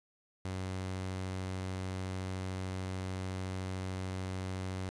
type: tone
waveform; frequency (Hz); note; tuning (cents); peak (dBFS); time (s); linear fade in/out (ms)
sawtooth; 93.6; F#2; +20; -32; 0.45-4.89; 0
effects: resampled to 22050 Hz + 10-bit